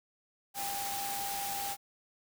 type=tone in noise; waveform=sine; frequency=798 Hz; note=G5; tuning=31 cents sharp; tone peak=-37 dBFS; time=0.54-1.77 s; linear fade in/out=50 ms; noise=white; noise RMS=-38 dBFS; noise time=0.54-1.77 s; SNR=-2 dB; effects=none